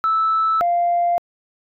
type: tone pair in turn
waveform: sine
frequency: 1313 / 695.5 Hz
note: E6 / F5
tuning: -7 / -7 cents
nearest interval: major seventh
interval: 1100 cents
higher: first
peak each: -14 dBFS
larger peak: neither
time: 0.04-0.61 / 0.61-1.18 s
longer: neither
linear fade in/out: 0 ms
effects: tanh soft clip ceiling -11 dBFS